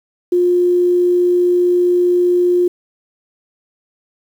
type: tone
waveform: sine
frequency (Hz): 355.2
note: F4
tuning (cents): +29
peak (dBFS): -10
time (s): 0.32-2.68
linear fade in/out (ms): 5
effects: 7-bit